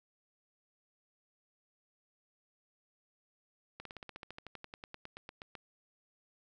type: slowing click train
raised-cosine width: 0.3 ms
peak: -29 dBFS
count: 21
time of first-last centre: 3.8-5.552 s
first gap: 53 ms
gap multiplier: 1.05
effects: none